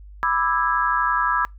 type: chord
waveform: sine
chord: E dominant seventh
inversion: second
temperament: just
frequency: 988.9 / 1186.7 / 1318.5 / 1648.1 Hz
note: B5 / D6 / E6 / G#6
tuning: +2 / +18 / 0 / -14 cents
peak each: -23 / -24 / -23 / -24 dBFS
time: 0.23-1.45 s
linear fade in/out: 0 ms
effects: noise-tail reverb RT60 0.2 s tail -26 dB re dry + added 50 Hz sine -39 dBFS peak until 1.58 s